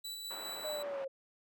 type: tone with tremolo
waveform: sawtooth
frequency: 3951 Hz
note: B7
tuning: in tune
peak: -37 dBFS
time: 0.04-0.83 s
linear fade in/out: 10 ms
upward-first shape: square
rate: 4.9 Hz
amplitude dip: 25%
type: band-pass noise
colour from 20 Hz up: pink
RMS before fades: -48 dBFS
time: 0.3-1.05 s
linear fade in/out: 10 ms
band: 510 to 1500 Hz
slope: 12 dB/octave
type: exponential sweep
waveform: sine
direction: down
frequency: 617 to 534 Hz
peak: -37 dBFS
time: 0.64-1.08 s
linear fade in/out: 10 ms
effects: none